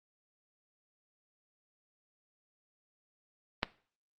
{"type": "click", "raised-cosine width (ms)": 0.3, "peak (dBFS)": -11, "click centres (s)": 3.631, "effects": ["noise-tail reverb RT60 0.4 s tail -18 dB re dry", "Opus 24 kbps"]}